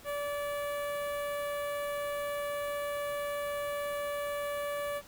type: tone with notch filter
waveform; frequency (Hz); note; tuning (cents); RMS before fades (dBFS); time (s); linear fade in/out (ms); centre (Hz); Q
sawtooth; 578; D5; -28; -35; 0.04-5.02; 50; 5200; 0.64
effects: pink hiss -54 dBFS RMS until 5.07 s